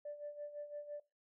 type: tone with tremolo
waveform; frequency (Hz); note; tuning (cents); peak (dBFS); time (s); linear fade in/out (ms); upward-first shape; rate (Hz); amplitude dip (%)
sine; 587.3; D5; 0; -40; 0.05-1; 5; sine; 5.9; 70
effects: noise-tail reverb RT60 0.3 s tail -22 dB re dry + tanh soft clip ceiling -37 dBFS